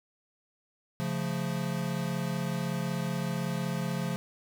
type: chord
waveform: square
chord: Db augmented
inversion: none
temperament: equal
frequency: 138.59 / 174.61 / 220 Hz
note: Db3 / F3 / A3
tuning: 0 / 0 / 0 cents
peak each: -35 / -33 / -38 dBFS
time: 1-4.16 s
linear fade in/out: 0 ms
effects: none